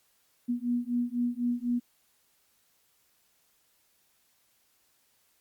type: beating tone pair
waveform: sine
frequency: 240 / 244 Hz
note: B3 / B3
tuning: -49 / -21 cents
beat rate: 4 Hz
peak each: -30 dBFS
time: 0.48-1.8 s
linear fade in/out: 20 ms
effects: white hiss -69 dBFS RMS until 5.4 s + Opus 48 kbps